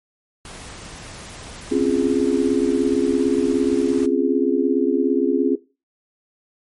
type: noise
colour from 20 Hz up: pink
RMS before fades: -37 dBFS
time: 0.45-4.06 s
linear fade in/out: 2 ms
type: chord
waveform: sine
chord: Db major seventh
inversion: third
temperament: just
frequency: 259.9 / 277.2 / 346.5 / 415.8 Hz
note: C4 / Db4 / F4 / Ab4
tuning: -11 / 0 / -14 / +2 cents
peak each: -21 dBFS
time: 1.71-5.56 s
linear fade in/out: 10 ms
effects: noise-tail reverb RT60 0.3 s tail -18 dB re dry + MP3 48 kbps